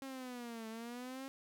sawtooth linear two-way sweep, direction down then up, 271.8 to 220 to 271.8 Hz, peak -40 dBFS, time 0.02-1.28 s, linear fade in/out 0 ms, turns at 0.68 s, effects none

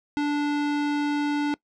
square tone, 292.2 Hz, D4, 9 cents flat, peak -23 dBFS, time 0.17-1.54 s, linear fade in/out 0 ms, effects noise-tail reverb RT60 0.1 s tail -22 dB re dry + low-pass 4000 Hz 12 dB/octave

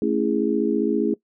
sine chord, A major seventh, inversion none, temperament just, 220 / 275 / 330 / 412.5 Hz, A3 / C#4 / E4 / G#4, 0 / -14 / +2 / -12 cents, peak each -24 dBFS, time 0.02-1.14 s, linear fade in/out 2 ms, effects noise-tail reverb RT60 0.1 s tail -20 dB re dry

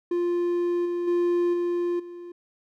triangle tone with level steps, 349.2 Hz, F4, in tune, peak -20 / -23 / -18 / -21 / -35 dBFS, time 0.11-2.32 s, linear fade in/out 5 ms, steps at 0.85 / 1.07 / 1.53 / 1.99 s, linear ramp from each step 10 ms, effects none

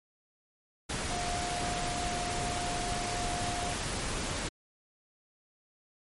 sine tone in noise, 708 Hz, F5, 23 cents sharp, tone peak -35 dBFS, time 1.1-3.74 s, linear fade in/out 10 ms, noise pink, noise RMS -34 dBFS, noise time 0.89-4.49 s, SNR -4 dB, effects MP3 48 kbps

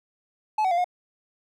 triangle tone with pitch steps, 859 / 752 / 692 / 718 Hz, A5 / F#5 / F5 / F5, -42 / +28 / -16 / +48 cents, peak -18 dBFS, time 0.58-0.844 s, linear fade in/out 5 ms, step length 66 ms, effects none

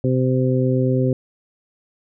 harmonic tone, 128.8 Hz, C3, 27 cents flat, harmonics 1 / 2 / 3 / 4, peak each -18 / -21 / -23 / -24 dBFS, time 0.04-1.13 s, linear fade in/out 2 ms, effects none

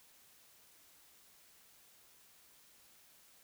silence, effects white hiss -64 dBFS RMS until 3.43 s

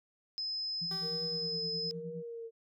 sine tone, 5100 Hz, D#8, 42 cents sharp, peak -34 dBFS, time 0.38-1.91 s, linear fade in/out 0 ms
sine tone with tremolo, 169.9 Hz, F3, 47 cents flat, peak -39 dBFS, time 0.81-2.23 s, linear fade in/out 10 ms, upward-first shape sine, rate 9.7 Hz, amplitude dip 80%
15% pulse tone with exponential decay, 386.7 Hz, G4, 24 cents flat, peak -37 dBFS, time 0.91-2.02 s, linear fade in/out 2 ms, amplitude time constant 240 ms
sine tone with vibrato, 462.3 Hz, A#4, 14 cents flat, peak -40 dBFS, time 1.01-2.51 s, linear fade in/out 50 ms, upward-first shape triangle, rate 1.1 Hz, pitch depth 54 cents each way
effects none

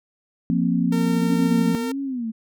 sine chord, F suspended fourth, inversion none, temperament equal with one note detuned, 174.61 / 233.1 / 264.4 Hz, F3 / Bb3 / C4, 0 / 0 / +18 cents, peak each -21 / -22 / -23 dBFS, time 0.5-1.75 s, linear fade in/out 0 ms
sawtooth tone, 456.7 Hz, A#4, 36 cents flat, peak -24 dBFS, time 0.92-1.92 s, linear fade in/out 5 ms
sine tone with vibrato, 246.9 Hz, B3, in tune, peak -24 dBFS, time 1.17-2.32 s, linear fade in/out 20 ms, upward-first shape sine, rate 1.5 Hz, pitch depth 200 cents each way
effects none

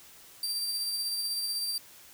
sawtooth tone with tremolo, 4699 Hz, D8, in tune, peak -26 dBFS, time 0.43-1.78 s, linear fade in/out 2 ms, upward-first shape sine, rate 16 Hz, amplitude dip 30%, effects white hiss -53 dBFS RMS until 2.13 s

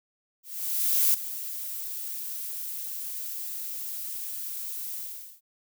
violet noise with ADSR envelope, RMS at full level -21 dBFS, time 0.43-5.41 s, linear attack 710 ms, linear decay 5 ms, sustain -14 dB, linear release 450 ms, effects none

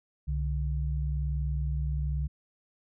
sine tone pair together, 65.41 / 146.51 Hz, C2 / D3, 0 / -4 cents, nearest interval octave + major second, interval 1396 cents, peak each -28 / -33 dBFS, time 0.27-2.28 s, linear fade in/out 20 ms, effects none

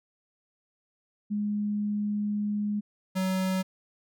sine / square tone pair in turn, 207.7 / 187.74 Hz, G#3 / F#3, 0 / +25 cents, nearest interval major second, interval 175 cents, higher first, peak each -26 dBFS, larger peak neither, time 1.3-2.81 / 3.15-3.63 s, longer first, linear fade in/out 20 ms, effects none

